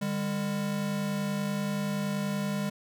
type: tone pair together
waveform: square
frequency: 150.8 / 201.3 Hz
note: D3 / G3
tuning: +46 / +46 cents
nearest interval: perfect fourth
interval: 500 cents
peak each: -36 / -30 dBFS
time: 0.01-2.7 s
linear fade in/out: 10 ms
effects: none